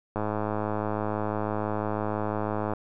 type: click train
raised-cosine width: 1 ms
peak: -15 dBFS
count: 274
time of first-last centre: 0.16-2.735 s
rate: 106 Hz
effects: none